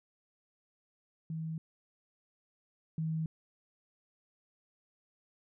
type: tone pair in turn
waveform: sine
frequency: 160.5 / 159.7 Hz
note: E3 / D#3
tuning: -46 / +45 cents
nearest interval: unison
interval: 9 cents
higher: first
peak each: -35 / -31 dBFS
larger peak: second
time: 1.3-1.58 / 2.98-3.26 s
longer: neither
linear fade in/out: 2 ms
effects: none